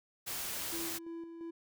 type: noise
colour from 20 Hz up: white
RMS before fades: -39 dBFS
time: 0.26-0.99 s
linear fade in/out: 20 ms
type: tone with tremolo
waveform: triangle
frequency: 333.5 Hz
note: E4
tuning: 20 cents sharp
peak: -38 dBFS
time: 0.72-1.51 s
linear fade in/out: 10 ms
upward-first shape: square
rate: 2.9 Hz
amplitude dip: 45%
effects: none